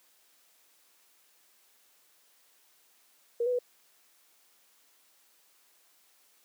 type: tone with pitch steps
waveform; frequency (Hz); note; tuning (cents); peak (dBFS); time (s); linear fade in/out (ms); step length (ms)
sine; 472.2 / 497.2 / 490.9; A#4 / B4 / B4; +22 / +12 / -10; -25; 3.4-3.589; 5; 63
effects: white hiss -65 dBFS RMS until 6.44 s + high-pass 300 Hz 12 dB/octave